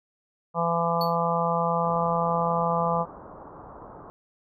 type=harmonic tone; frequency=168.8 Hz; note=E3; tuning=41 cents sharp; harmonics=1 / 3 / 4 / 5 / 6 / 7; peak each=-29 / -29 / -29 / -29 / -29 / -29 dBFS; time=0.54-3.06 s; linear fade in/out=50 ms
type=tone with exponential decay; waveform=square; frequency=4435 Hz; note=C#8; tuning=in tune; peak=-28 dBFS; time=1.01-1.16 s; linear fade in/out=2 ms; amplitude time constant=32 ms
type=low-pass noise; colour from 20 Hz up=white; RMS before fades=-44 dBFS; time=1.84-4.1 s; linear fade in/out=0 ms; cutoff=1200 Hz; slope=48 dB/octave
effects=none